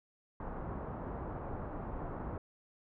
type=low-pass noise; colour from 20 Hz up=pink; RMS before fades=-41 dBFS; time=0.4-2.38 s; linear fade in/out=2 ms; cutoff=1200 Hz; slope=24 dB/octave; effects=none